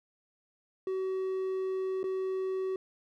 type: tone with dropouts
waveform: triangle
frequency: 378.2 Hz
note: F#4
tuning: 38 cents sharp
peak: -28 dBFS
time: 0.87-2.76 s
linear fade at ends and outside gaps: 2 ms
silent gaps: 2.031-2.04 s
effects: none